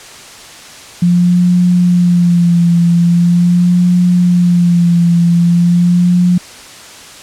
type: tone with vibrato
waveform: sine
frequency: 174.61 Hz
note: F3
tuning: in tune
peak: -6 dBFS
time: 1.02-6.38 s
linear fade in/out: 5 ms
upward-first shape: sine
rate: 0.42 Hz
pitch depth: 35 cents each way
effects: white hiss -33 dBFS RMS until 7.22 s + low-pass 8000 Hz 12 dB/octave

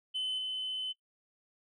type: tone with level steps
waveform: sine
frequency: 3038 Hz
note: F#7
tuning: 45 cents sharp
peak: -29 / -32 dBFS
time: 0.14-0.93 s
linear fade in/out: 20 ms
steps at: 0.38 s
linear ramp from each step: 5 ms
effects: noise-tail reverb RT60 0.1 s tail -17 dB re dry + tanh soft clip ceiling -30 dBFS

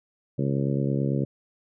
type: harmonic tone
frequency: 69 Hz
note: C#2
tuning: 7 cents flat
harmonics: 2 / 3 / 4 / 5 / 6 / 7 / 8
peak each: -25 / -29 / -31 / -33 / -35 / -36 / -37 dBFS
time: 0.38-1.25 s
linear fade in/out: 10 ms
effects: none

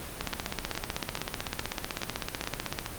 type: two click trains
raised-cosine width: 0.2 ms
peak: -12 / -15 dBFS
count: 42 / 7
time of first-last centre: 0.21-2.789 / 0.33-2.862 s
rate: 15.9 / 2.37 Hz
effects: pink hiss -40 dBFS RMS until 2.98 s + Opus 32 kbps

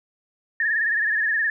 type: tone with vibrato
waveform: sine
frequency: 1760 Hz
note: A6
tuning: in tune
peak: -19 dBFS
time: 0.6-1.5 s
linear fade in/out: 2 ms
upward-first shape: sine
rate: 19 Hz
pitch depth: 86 cents each way
effects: none

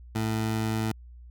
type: tone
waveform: 20% pulse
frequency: 110.3 Hz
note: A2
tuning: 5 cents sharp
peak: -21 dBFS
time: 0.15-0.92 s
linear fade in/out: 5 ms
effects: added 60 Hz sine -44 dBFS peak until 1.3 s

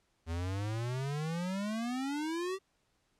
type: exponential sweep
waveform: square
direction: up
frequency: 80.1 to 392 Hz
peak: -34 dBFS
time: 0.26-2.59 s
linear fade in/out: 50 ms
effects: pink hiss -75 dBFS RMS until 3.19 s + low-pass 9000 Hz 12 dB/octave

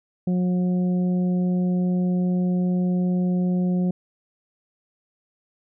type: harmonic tone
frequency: 180.5 Hz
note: F#3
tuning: 43 cents flat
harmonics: 1 / 2 / 3 / 4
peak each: -19 / -32 / -36 / -42 dBFS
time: 0.27-3.91 s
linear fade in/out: 5 ms
effects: none

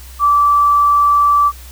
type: tone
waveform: sine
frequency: 1161 Hz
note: D6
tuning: 20 cents flat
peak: -8 dBFS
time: 0.19-1.52 s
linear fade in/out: 50 ms
effects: added 63 Hz sine -33 dBFS peak until 1.71 s + white hiss -40 dBFS RMS until 1.71 s

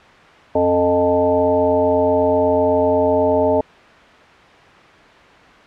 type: harmonic tone with a mistuned harmonic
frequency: 88.1 Hz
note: F2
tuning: 16 cents sharp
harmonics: 1 / 3 / 5 / 7 / 9 / 10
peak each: -28 / -21 / -18 / -16 / -28 / -22 dBFS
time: 0.55-3.61 s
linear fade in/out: 5 ms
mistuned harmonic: 3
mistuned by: +23 cents
effects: white hiss -43 dBFS RMS until 5.66 s + low-pass 2000 Hz 12 dB/octave

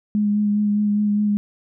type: tone with vibrato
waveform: sine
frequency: 207.7 Hz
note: G#3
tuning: in tune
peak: -16 dBFS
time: 0.15-1.37 s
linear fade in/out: 0 ms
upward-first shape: sine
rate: 4.9 Hz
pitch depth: 18 cents each way
effects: none

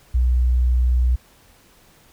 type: tone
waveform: sine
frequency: 61.74 Hz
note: B1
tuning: in tune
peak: -14 dBFS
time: 0.14-1.16 s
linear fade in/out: 10 ms
effects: pink hiss -53 dBFS RMS until 2.12 s

